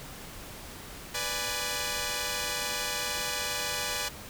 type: chord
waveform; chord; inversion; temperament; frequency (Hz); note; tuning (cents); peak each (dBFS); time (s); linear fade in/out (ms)
5% pulse; G# diminished; first; equal; 493.9 / 587.3 / 830.6; B4 / D5 / G#5; 0 / 0 / 0; -23; 1.14-4.09; 10
effects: pink hiss -44 dBFS RMS until 4.29 s